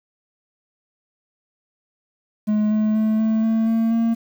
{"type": "tone with pitch steps", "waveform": "triangle", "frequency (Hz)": [212, 214.7, 217.5, 220.2, 223.1, 225.9, 228.8], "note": ["G#3", "A3", "A3", "A3", "A3", "A3", "A#3"], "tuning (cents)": [36, -42, -20, 2, 24, 46, -32], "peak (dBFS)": -14, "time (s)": [2.47, 4.15], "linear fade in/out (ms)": 20, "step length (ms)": 240, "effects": ["8-bit"]}